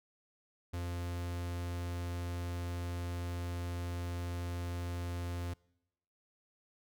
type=tone; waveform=45% pulse; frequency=87.31 Hz; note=F2; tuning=in tune; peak=-36 dBFS; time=0.73-5.54 s; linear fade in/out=10 ms; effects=noise-tail reverb RT60 0.9 s tail -25 dB re dry